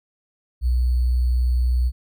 sine tone with sample-and-hold, 61.74 Hz, B1, in tune, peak -16 dBFS, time 0.61-1.92 s, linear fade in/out 50 ms, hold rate 4410 Hz, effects none

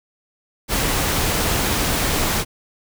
pink noise, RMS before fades -20 dBFS, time 0.68-2.45 s, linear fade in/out 50 ms, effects none

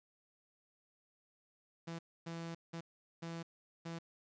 sawtooth tone bursts at uneven times, 166.7 Hz, E3, 20 cents sharp, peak -38 dBFS, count 5, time 1.87-1.99 / 2.26-2.55 / 2.73-2.81 / 3.22-3.43 / 3.85-3.99 s, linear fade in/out 10 ms, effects resampled to 16000 Hz + 11-bit

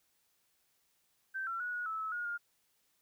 sine tone with pitch steps, 1554 / 1354 / 1463 / 1453 / 1307 / 1299 / 1437 / 1414 Hz, G6 / E6 / F#6 / F#6 / E6 / E6 / F6 / F6, -16 / +46 / -20 / -32 / -15 / -26 / +49 / +21 cents, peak -35 dBFS, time 1.34-2.38 s, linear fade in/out 20 ms, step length 130 ms, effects white hiss -75 dBFS RMS until 3.01 s

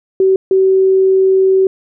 sine tone bursts at uneven times, 381.1 Hz, G4, 49 cents flat, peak -7 dBFS, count 2, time 0.2-0.36 / 0.51-1.67 s, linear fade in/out 2 ms, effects none

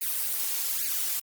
blue noise with flanger, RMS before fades -29 dBFS, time 0.01-1.2 s, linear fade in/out 10 ms, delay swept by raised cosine 0.44 to 4.64 ms, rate 1.2 Hz, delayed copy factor +1, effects Opus 32 kbps

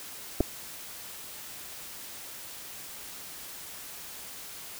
clicks, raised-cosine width 2 ms, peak -11 dBFS, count 2, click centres 0.405 / 0.408 s, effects white hiss -43 dBFS RMS until 4.79 s

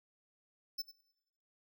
square tone with echo, 5280 Hz, E8, 2 cents sharp, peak -36 dBFS, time 0.78-0.82 s, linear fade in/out 10 ms, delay 97 ms, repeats 2, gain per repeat -15 dB, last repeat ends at 1.014 s, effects noise-tail reverb RT60 1.0 s tail -22 dB re dry

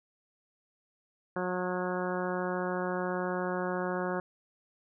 harmonic tone with a mistuned harmonic, 181.4 Hz, F#3, 34 cents flat, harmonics 1 / 2 / 3 / 4 / 5 / 6 / 7 / 8 / 9, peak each -36 / -35 / -36 / -40 / -41 / -41 / -44 / -41 / -44 dBFS, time 1.36-4.2 s, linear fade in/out 2 ms, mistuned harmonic 9, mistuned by +16 cents, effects none

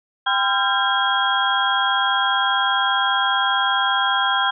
sine tone cluster, 791 / 1020 / 1375 / 1595 / 3275 Hz, G5 / C6 / F6 / G6 / G#7, +15 / -44 / -27 / +30 / -25 cents, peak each -23 dBFS, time 0.26-4.51 s, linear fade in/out 10 ms, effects none

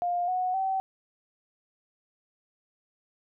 sine tone with pitch steps, 705 / 735.4 / 767 Hz, F5 / F#5 / G5, +16 / -11 / -38 cents, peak -25 dBFS, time 0.02-0.8 s, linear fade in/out 0 ms, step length 260 ms, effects none

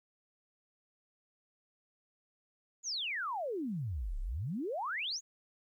sine exponential two-way sweep, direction down then up, 7040 to 30.72 to 7040 Hz, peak -34 dBFS, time 2.83-5.21 s, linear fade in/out 50 ms, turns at 4.19 s, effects 12-bit

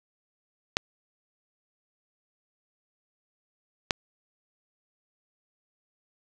clicks, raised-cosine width 0.2 ms, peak -5 dBFS, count 2, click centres 0.769 / 3.908 s, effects none

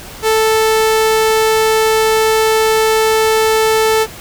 sawtooth tone, 440 Hz, A4, in tune, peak -6 dBFS, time 0.22-4.07 s, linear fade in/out 50 ms, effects pink hiss -32 dBFS RMS until 4.2 s

